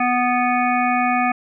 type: harmonic tone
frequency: 246.9 Hz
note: B3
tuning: in tune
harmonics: 1 / 3 / 5 / 7 / 9 / 10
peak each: -22 / -19 / -23 / -28 / -26 / -27 dBFS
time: 0-1.32 s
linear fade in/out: 5 ms
effects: none